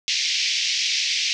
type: band-pass noise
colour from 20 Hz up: white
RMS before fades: -23 dBFS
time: 0.08-1.33 s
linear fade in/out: 0 ms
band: 2100 to 5900 Hz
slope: 48 dB/octave
effects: none